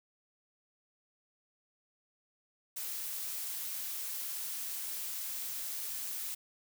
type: noise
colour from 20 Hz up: blue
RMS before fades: -39 dBFS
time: 2.76-6.35 s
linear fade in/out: 10 ms
effects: none